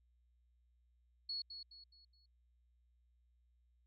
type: tone with echo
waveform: sine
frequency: 4362 Hz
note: C#8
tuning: 29 cents flat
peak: -39 dBFS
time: 1.29-1.42 s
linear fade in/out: 5 ms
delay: 210 ms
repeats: 4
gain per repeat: -8 dB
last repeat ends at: 2.26 s
effects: added 60 Hz sine -70 dBFS peak until 3.86 s